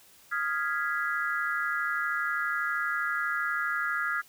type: chord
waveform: sine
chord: F half-diminished seventh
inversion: third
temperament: equal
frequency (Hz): 1244.5 / 1396.9 / 1661.2 / 1975.5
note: Eb6 / F6 / Ab6 / Cb7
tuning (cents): 0 / 0 / 0 / 0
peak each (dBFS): -34 / -31 / -31 / -37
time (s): 0.31-4.22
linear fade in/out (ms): 20
effects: white hiss -57 dBFS RMS until 4.28 s

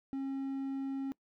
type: tone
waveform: triangle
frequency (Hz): 270.9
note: C#4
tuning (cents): -40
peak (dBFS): -32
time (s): 0.13-1.12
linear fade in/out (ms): 0
effects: noise-tail reverb RT60 0.1 s tail -23 dB re dry

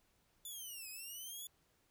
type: linear two-way sweep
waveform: 5% pulse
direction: down then up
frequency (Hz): 3520 to 2489 to 3458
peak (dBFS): -38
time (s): 0.45-1.47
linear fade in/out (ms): 2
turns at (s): 0.89
effects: pink hiss -75 dBFS RMS until 1.9 s

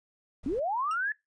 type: noise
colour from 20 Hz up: brown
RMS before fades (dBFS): -45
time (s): 0.43-0.6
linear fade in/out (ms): 10
type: linear sweep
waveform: sine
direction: up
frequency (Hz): 240 to 1754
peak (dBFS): -27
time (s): 0.46-1.12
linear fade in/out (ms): 2
type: tone with exponential decay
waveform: sawtooth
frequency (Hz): 2794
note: F7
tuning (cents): 0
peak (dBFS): -35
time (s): 0.91-0.99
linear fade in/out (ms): 2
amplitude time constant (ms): 16
effects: noise-tail reverb RT60 0.2 s tail -23 dB re dry + resampled to 22050 Hz

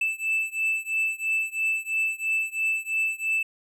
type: beating tone pair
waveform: triangle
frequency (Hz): 2637 / 2640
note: E7 / E7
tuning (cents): 0 / +2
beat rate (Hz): 3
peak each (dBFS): -25 / -26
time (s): 0.01-3.43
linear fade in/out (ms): 5
effects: none

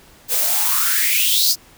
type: noise with high-pass filter sweep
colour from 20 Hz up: blue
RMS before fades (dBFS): -17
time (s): 0.28-1.56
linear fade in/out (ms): 50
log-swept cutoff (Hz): 450 to 5200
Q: 6.5
effects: pink hiss -48 dBFS RMS until 1.77 s

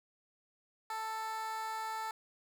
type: tone with high-pass filter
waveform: 15% pulse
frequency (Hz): 441.2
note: A4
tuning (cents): +5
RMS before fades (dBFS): -39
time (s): 0.9-2.11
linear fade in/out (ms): 2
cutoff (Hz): 900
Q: 2.5
effects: none

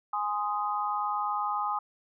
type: chord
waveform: sine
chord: Ab major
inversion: none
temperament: just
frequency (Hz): 830.6 / 1038.3 / 1245.9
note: Ab5 / C6 / Eb6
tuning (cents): 0 / -14 / +2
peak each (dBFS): -31 / -34 / -31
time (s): 0.13-1.79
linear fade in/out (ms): 5
effects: none

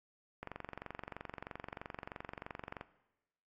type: click train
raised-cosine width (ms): 0.5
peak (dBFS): -27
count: 56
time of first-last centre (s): 0.43-2.811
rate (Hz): 23.1
effects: noise-tail reverb RT60 1.0 s tail -17 dB re dry + AAC 48 kbps

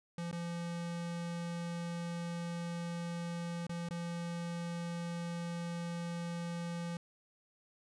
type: tone with dropouts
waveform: square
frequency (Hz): 171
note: F3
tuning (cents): -36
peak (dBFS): -38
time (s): 0.18-6.97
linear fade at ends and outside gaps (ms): 2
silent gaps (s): 0.314-0.327 / 3.668-3.694 / 3.888-3.908
effects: resampled to 22050 Hz

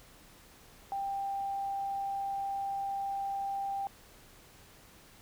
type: tone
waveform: sine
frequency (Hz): 790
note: G5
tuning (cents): +13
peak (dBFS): -32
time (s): 0.92-3.87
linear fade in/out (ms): 0
effects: pink hiss -57 dBFS RMS until 5.21 s

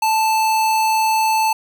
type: tone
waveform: square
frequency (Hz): 879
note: A5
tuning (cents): -2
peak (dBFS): -15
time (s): 0.02-1.53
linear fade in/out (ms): 5
effects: none

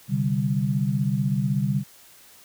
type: chord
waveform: sine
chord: C suspended second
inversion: none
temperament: equal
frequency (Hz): 130.81 / 146.83 / 196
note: C3 / D3 / G3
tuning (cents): 0 / 0 / 0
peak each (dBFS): -25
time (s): 0.08-1.84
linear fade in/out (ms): 50
effects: white hiss -51 dBFS RMS until 2.44 s

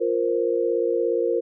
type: chord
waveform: sine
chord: F suspended fourth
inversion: none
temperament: equal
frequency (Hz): 349.2 / 466.2 / 523.3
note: F4 / Bb4 / C5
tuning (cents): 0 / 0 / 0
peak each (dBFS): -25 / -22 / -26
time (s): 0-1.41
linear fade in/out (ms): 20
effects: none

